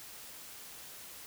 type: silence
effects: white hiss -49 dBFS RMS until 1.26 s